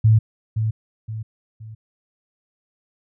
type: tone with echo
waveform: sine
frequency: 110 Hz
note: A2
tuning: in tune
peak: -10 dBFS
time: 0.04-0.19 s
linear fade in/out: 10 ms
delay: 520 ms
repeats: 3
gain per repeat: -8 dB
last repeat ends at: 1.75 s
effects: none